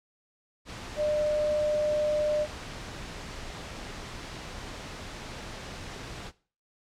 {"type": "tone in noise", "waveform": "sine", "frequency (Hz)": 602, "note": "D5", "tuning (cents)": 43, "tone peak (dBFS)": -24, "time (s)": [0.96, 2.47], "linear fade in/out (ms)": 50, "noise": "pink", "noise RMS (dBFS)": -40, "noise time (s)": [0.65, 6.32], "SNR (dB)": 13, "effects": ["noise-tail reverb RT60 0.4 s tail -19 dB re dry", "low-pass 6000 Hz 12 dB/octave"]}